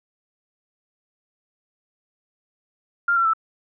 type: tone with pitch steps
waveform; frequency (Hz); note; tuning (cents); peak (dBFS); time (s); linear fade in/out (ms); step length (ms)
sine; 1396.9 / 1357.9 / 1320; F6 / F6 / E6; 0 / -49 / +2; -16; 3.08-3.335; 5; 85
effects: none